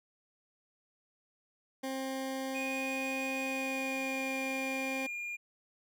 20% pulse tone, 265.4 Hz, C4, 25 cents sharp, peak -30 dBFS, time 1.83-5.07 s, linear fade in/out 10 ms
triangle tone with pitch glide, 2475 to 2413 Hz, D#7 to D7, -10 to +46 cents, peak -35 dBFS, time 2.54-5.37 s, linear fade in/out 20 ms, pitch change -44 cents, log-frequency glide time 3.42-4.33 s
effects none

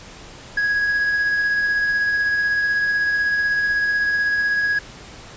triangle tone with tremolo, 1661.2 Hz, G#6, in tune, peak -14 dBFS, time 0.57-4.79 s, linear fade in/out 5 ms, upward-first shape triangle, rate 16 Hz, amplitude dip 30%, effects pink hiss -40 dBFS RMS until 5.36 s + resampled to 16000 Hz

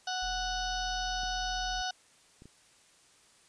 harmonic tone, 740 Hz, F#5, in tune, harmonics 1 / 2 / 4 / 5 / 6 / 7 / 8, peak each -35 / -38 / -41 / -42 / -43 / -43 / -44 dBFS, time 0.07-1.91 s, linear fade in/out 5 ms
triangle tone, 42.87 Hz, F1, 31 cents flat, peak -38 dBFS, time 0.22-1.82 s, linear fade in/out 10 ms
clicks, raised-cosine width 3 ms, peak -38 dBFS, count 3, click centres 1.234 / 2.421 / 2.456 s
effects white hiss -62 dBFS RMS until 3.48 s + resampled to 22050 Hz

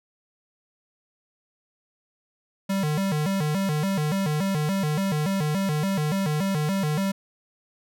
square tone with vibrato, 171.7 Hz, F3, 29 cents flat, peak -23 dBFS, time 2.69-7.12 s, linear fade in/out 10 ms, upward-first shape square, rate 3.5 Hz, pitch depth 220 cents each way, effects none

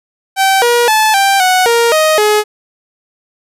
sawtooth tone with pitch steps, 773 / 478.2 / 868 / 786 / 739 / 467.6 / 625 / 422.2 Hz, G5 / A#4 / A5 / G5 / F#5 / A#4 / D#5 / G#4, -24 / +44 / -24 / +4 / -2 / +5 / +8 / +29 cents, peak -4 dBFS, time 0.36-2.44 s, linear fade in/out 50 ms, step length 260 ms, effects resampled to 32000 Hz

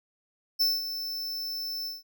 square tone with ADSR envelope, 5300 Hz, E8, 9 cents sharp, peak -21 dBFS, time 0.59-2.03 s, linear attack 22 ms, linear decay 200 ms, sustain -11 dB, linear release 170 ms, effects none

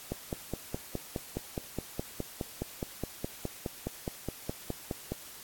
click train, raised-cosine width 2 ms, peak -19 dBFS, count 25, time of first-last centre 0.12-5.12 s, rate 4.8 Hz, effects white hiss -48 dBFS RMS until 5.43 s + AAC 64 kbps

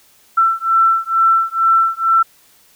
sine beating tone pair, 1339 / 1341.2 Hz, E6 / E6, +27 / +30 cents, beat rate 2.2 Hz, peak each -14 dBFS, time 0.37-2.23 s, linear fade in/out 10 ms, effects white hiss -51 dBFS RMS until 2.75 s

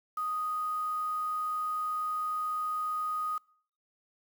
sine tone with quantisation, 1244.5 Hz, D#6, in tune, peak -30 dBFS, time 0.17-3.38 s, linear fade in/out 5 ms, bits 8, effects noise-tail reverb RT60 0.6 s tail -26 dB re dry

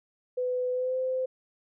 sine tone with pitch glide, 501 to 516 Hz, B4 to C5, +25 to -24 cents, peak -26 dBFS, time 0.37-1.26 s, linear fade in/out 10 ms, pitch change +51 cents, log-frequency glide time 0.72-0.97 s, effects none

